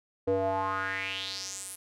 square tone with band-pass filter sweep, 96 Hz, G2, 36 cents flat, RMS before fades -32 dBFS, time 0.27-1.76 s, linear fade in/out 10 ms, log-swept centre 440 to 11000 Hz, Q 4.6, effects none

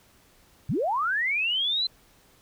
sine linear sweep, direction up, 90.3 to 4115 Hz, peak -23 dBFS, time 0.69-1.87 s, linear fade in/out 5 ms, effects pink hiss -59 dBFS RMS until 2.41 s

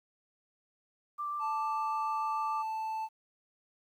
sine tone with vibrato, 1177 Hz, D6, 3 cents sharp, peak -33 dBFS, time 1.18-2.63 s, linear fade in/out 20 ms, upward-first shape sine, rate 6.8 Hz, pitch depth 8 cents each way
triangle tone, 880 Hz, A5, in tune, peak -31 dBFS, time 1.39-3.09 s, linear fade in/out 50 ms
effects 11-bit

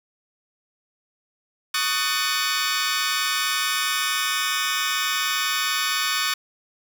15% pulse chord, D# half-diminished seventh, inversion third, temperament just, 1120.1 / 1244.5 / 1493.4 / 1792.1 Hz, C#6 / D#6 / F#6 / A6, +18 / 0 / +16 / +31 cents, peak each -21 dBFS, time 1.74-6.34 s, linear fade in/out 5 ms, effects none

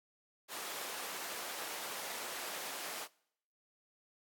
pink high-pass noise, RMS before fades -43 dBFS, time 0.48-3.08 s, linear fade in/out 50 ms, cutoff 540 Hz, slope 12 dB/octave, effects noise-tail reverb RT60 0.7 s tail -24 dB re dry + AAC 64 kbps

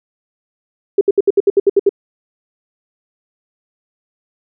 sine tone bursts, 399 Hz, G4, 31 cents sharp, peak -6 dBFS, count 10, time 0.98-1.893 s, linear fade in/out 5 ms, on 31 ms, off 67 ms, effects none

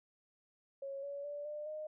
sine tone with pitch steps, 550 / 565.5 / 581.4 / 597.7 / 614.5 Hz, C#5 / C#5 / D5 / D5 / D#5, -14 / +34 / -18 / +30 / -22 cents, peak -40 dBFS, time 0.82-1.87 s, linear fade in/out 5 ms, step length 210 ms, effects none

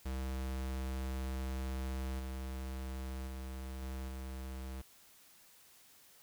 square tone with level steps, 65.41 Hz, C2, in tune, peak -37 / -40 / -42 / -40 / -42 dBFS, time 0.05-4.82 s, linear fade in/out 10 ms, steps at 2.19 / 3.27 / 3.82 / 4.08 s, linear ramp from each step 2 ms, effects white hiss -62 dBFS RMS until 6.22 s

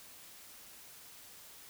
silence, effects white hiss -54 dBFS RMS until 1.69 s

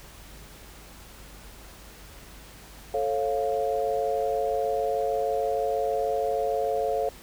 sine chord, A augmented, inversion none, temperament equal with one note detuned, 440 / 546.4 / 698.5 Hz, A4 / C#5 / E#5, 0 / -25 / 0 cents, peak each -28 dBFS, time 2.94-7.09 s, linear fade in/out 2 ms, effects added 50 Hz sine -49 dBFS peak until 7.22 s + pink hiss -48 dBFS RMS until 7.22 s

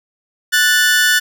sawtooth tone pair together, 1480 / 1760 Hz, F#6 / A6, 0 / 0 cents, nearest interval minor third, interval 300 cents, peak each -10 dBFS, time 0.52-1.2 s, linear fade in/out 20 ms, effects none

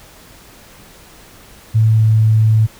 sine tone with pitch glide, 110.5 to 109.8 Hz, A2 to A2, +8 to -3 cents, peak -8 dBFS, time 1.74-2.67 s, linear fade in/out 20 ms, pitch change -11 cents, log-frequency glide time 1.95-2.03 s, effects pink hiss -42 dBFS RMS until 2.79 s

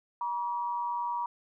sine tone pair together, 956.6 / 1147 Hz, A#5 / D6, +44 / -41 cents, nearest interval minor third, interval 315 cents, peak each -30 / -38 dBFS, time 0.21-1.26 s, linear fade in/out 2 ms, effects none

